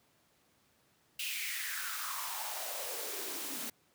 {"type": "noise with high-pass filter sweep", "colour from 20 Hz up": "white", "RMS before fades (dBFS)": -39, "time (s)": [1.19, 3.7], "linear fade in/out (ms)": 5, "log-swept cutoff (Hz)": [2800, 230], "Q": 4.9, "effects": ["pink hiss -70 dBFS RMS until 3.94 s", "high-pass 100 Hz 12 dB/octave"]}